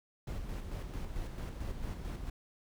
brown noise with tremolo, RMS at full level -38 dBFS, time 0.27-2.3 s, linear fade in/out 5 ms, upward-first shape square, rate 4.5 Hz, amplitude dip 40%, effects none

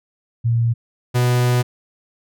sine / 45% pulse tone pair in turn, 116.54 / 123.36 Hz, A#2 / B2, 0 / -2 cents, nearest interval minor second, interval 98 cents, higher second, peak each -14 dBFS, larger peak neither, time 0.44-0.74 / 1.14-1.63 s, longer second, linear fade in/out 20 ms, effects none

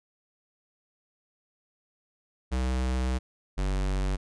square tone pair in turn, 63.7 / 47.72 Hz, C2 / G1, -46 / -46 cents, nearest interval perfect fourth, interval 500 cents, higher first, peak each -26 dBFS, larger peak neither, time 2.51-3.19 / 3.57-4.17 s, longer first, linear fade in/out 20 ms, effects resampled to 22050 Hz

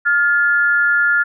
sine tone pair together, 1410 / 1720.4 Hz, F6 / A6, +16 / -39 cents, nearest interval minor third, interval 345 cents, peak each -13 / -17 dBFS, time 0.05-1.24 s, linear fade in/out 20 ms, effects none

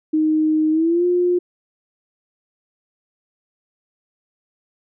sine tone with pitch glide, 311.1 to 355.3 Hz, D#4 to F4, 0 to +30 cents, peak -14 dBFS, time 0.13-1.39 s, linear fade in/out 10 ms, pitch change +230 cents, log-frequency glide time 0.71-1.05 s, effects none

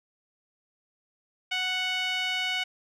sawtooth tone with band-pass filter, 740 Hz, F#5, in tune, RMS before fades -29 dBFS, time 1.51-2.64 s, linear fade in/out 10 ms, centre 2700 Hz, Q 3.1, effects none

